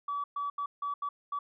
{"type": "tone bursts at uneven times", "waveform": "sine", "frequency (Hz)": 1145, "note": "D6", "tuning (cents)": -44, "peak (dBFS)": -30, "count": 6, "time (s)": [[0.08, 0.24], [0.36, 0.5], [0.58, 0.66], [0.82, 0.94], [1.02, 1.09], [1.32, 1.39]], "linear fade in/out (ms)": 5, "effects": ["tanh soft clip ceiling -26 dBFS"]}